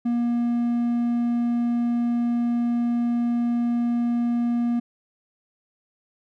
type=tone; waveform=triangle; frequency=237.9 Hz; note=A#3; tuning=35 cents sharp; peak=-18 dBFS; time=0.05-4.8 s; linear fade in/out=10 ms; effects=none